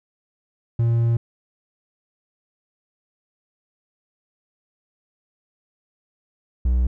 triangle tone pair in turn, 116.54 / 61.73 Hz, A#2 / B1, 0 / 0 cents, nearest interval major seventh, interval 1100 cents, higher first, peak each -14 / -14 dBFS, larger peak neither, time 0.79-1.17 / 6.65-6.87 s, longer first, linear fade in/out 5 ms, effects none

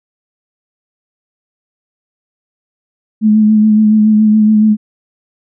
sine tone with vibrato, 214.6 Hz, A3, 43 cents flat, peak -5 dBFS, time 3.21-4.77 s, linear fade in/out 50 ms, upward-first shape sine, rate 7.1 Hz, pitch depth 25 cents each way, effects none

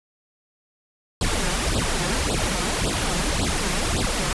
pink noise with flanger, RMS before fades -23 dBFS, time 1.21-4.33 s, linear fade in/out 2 ms, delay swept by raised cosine 0.23 to 5.73 ms, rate 1.8 Hz, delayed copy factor +0.95, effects resampled to 24000 Hz

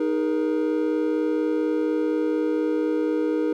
triangle chord, D# suspended fourth, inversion none, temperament equal with one note detuned, 311.1 / 415.3 / 475.4 Hz, D#4 / G#4 / A#4, 0 / 0 / +34 cents, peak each -21 / -26 / -24 dBFS, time 0-3.53 s, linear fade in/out 5 ms, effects none

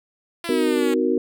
5% pulse exponential sweep, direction down, 342.5 to 273.5 Hz, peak -17 dBFS, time 0.44-0.94 s, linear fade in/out 2 ms
sine chord, C half-diminished seventh, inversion none, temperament equal with one note detuned, 255.5 / 311.1 / 370 / 466.2 Hz, C4 / Eb4 / Gb4 / Bb4, -41 / 0 / 0 / 0 cents, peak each -23 / -24 / -22 / -23 dBFS, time 0.49-1.18 s, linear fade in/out 2 ms
effects none

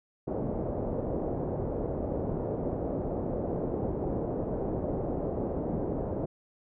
white low-pass noise, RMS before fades -32 dBFS, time 0.27-6.26 s, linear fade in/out 10 ms, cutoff 580 Hz, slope 24 dB/octave, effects none

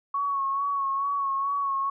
sine tone with vibrato, 1108.7 Hz, C#6, in tune, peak -24 dBFS, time 0.14-1.9 s, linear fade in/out 5 ms, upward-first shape sine, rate 2.3 Hz, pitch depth 34 cents each way, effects none

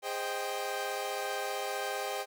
sawtooth chord, Ab major seventh, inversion none, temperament equal with one note detuned, 409.6 / 523.3 / 622.3 / 784 Hz, Ab4 / C5 / Eb5 / G5, -24 / 0 / 0 / 0 cents, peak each -36 / -35 / -37 / -33 dBFS, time 0.02-2.26 s, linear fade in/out 50 ms, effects none

